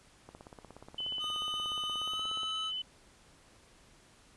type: click train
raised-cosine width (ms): 1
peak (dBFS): -34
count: 37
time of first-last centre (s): 0.29-2.433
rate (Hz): 16.8
type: tone with vibrato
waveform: sine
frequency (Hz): 3017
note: F#7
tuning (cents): +33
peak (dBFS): -34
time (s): 0.98-2.82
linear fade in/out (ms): 5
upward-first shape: sine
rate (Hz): 14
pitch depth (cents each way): 10
type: tone with pitch glide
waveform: square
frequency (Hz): 1232 to 1290.3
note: D#6 to E6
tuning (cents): -17 to -37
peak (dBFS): -40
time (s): 1.19-2.72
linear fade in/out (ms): 50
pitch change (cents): +80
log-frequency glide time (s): 1.95-2.27
effects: pink hiss -61 dBFS RMS until 4.36 s + resampled to 24000 Hz